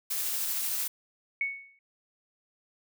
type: noise with tremolo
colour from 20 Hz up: blue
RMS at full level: -30 dBFS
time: 0.1-0.88 s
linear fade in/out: 10 ms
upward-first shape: triangle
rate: 13 Hz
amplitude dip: 25%
type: tone with exponential decay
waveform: sine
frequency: 2217 Hz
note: C#7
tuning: in tune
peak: -24 dBFS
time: 1.41-1.79 s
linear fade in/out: 2 ms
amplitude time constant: 81 ms
effects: none